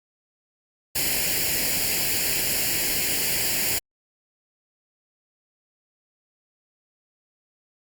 white noise with comb filter, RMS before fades -24 dBFS, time 0.95-3.79 s, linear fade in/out 10 ms, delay 0.41 ms, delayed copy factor +0.75, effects Opus 48 kbps

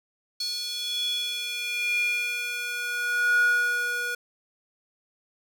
square tone with high-pass filter sweep, 483.1 Hz, B4, 38 cents flat, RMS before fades -27 dBFS, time 0.4-4.15 s, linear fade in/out 5 ms, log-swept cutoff 4300 to 1100 Hz, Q 7.9, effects none

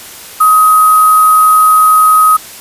sine tone with sample-and-hold, 1263 Hz, D#6, 26 cents sharp, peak -3 dBFS, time 0.4-2.37 s, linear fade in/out 10 ms, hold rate 11025 Hz, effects white hiss -30 dBFS RMS until 2.6 s + resampled to 32000 Hz

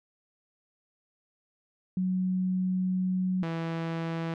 sine / sawtooth tone pair in turn, 185 / 164.82 Hz, F#3 / E3, 0 / 0 cents, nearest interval major second, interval 200 cents, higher first, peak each -25 / -26 dBFS, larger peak first, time 1.97-3.43 / 3.43-4.34 s, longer first, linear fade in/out 2 ms, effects low-pass 3000 Hz 12 dB/octave

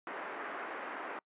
white band-pass noise, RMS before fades -42 dBFS, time 0.07-1.19 s, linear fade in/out 2 ms, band 280 to 1800 Hz, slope 24 dB/octave, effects noise-tail reverb RT60 0.1 s tail -26 dB re dry + resampled to 8000 Hz

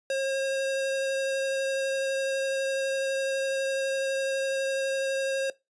square tone with vibrato, 539 Hz, C#5, 49 cents flat, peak -26 dBFS, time 0.1-5.5 s, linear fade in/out 2 ms, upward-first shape sine, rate 12 Hz, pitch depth 8 cents each way, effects noise-tail reverb RT60 0.2 s tail -20 dB re dry + resampled to 22050 Hz

